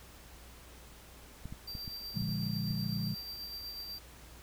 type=clicks; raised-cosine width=5 ms; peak=-30 dBFS; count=7; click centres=1.456 / 1.525 / 1.752 / 1.878 / 2.22 / 2.292 / 2.708 s
type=tone with tremolo; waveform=square; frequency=4699 Hz; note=D8; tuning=in tune; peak=-40 dBFS; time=1.67-3.99 s; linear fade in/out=10 ms; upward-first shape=sine; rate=8.1 Hz; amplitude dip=35%
type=chord; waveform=sine; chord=Bb dominant seventh; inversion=none; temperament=equal; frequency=116.54 / 146.83 / 174.61 / 207.7 Hz; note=Bb2 / D3 / F3 / Ab3; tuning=0 / 0 / 0 / 0 cents; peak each=-38 dBFS; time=2.14-3.15 s; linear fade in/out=20 ms
effects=added 60 Hz sine -55 dBFS peak until 4.42 s + pink hiss -55 dBFS RMS until 4.42 s